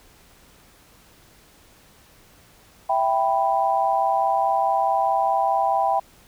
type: chord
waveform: sine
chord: E minor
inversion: none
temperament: equal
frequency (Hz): 659.3 / 784 / 987.8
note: E5 / G5 / B5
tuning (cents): 0 / 0 / 0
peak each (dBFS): -24 / -20 / -24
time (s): 2.89-6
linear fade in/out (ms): 10
effects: pink hiss -53 dBFS RMS until 6.27 s